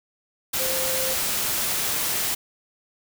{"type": "tone in noise", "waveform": "sine", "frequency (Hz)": 523.3, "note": "C5", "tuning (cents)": 0, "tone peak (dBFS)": -29, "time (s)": [0.59, 1.14], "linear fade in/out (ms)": 10, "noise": "white", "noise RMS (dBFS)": -25, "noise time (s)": [0.53, 2.35], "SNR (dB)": -7, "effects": []}